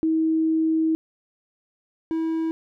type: tone pair in turn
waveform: sine / triangle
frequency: 320 / 323.9 Hz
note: D#4 / E4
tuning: +49 / -30 cents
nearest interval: unison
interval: 21 cents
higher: second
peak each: -18 / -20 dBFS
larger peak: first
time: 0.03-0.95 / 2.11-2.51 s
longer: first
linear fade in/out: 0 ms
effects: none